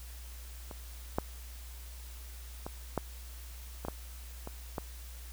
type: clicks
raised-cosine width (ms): 1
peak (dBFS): -29 / -15 / -24 / -16 / -23 / -20 / -26 / -20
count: 8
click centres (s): 0.712 / 1.185 / 2.665 / 2.977 / 3.85 / 3.884 / 4.474 / 4.782
effects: added 60 Hz sine -44 dBFS peak until 5.32 s + white hiss -53 dBFS RMS until 5.32 s